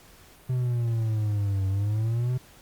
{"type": "exponential two-way sweep", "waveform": "triangle", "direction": "down then up", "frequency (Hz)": [128.5, 95.3, 128.5], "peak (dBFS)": -21, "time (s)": [0.49, 2.38], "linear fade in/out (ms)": 10, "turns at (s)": 1.67, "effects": ["pink hiss -53 dBFS RMS until 2.61 s", "Opus 48 kbps"]}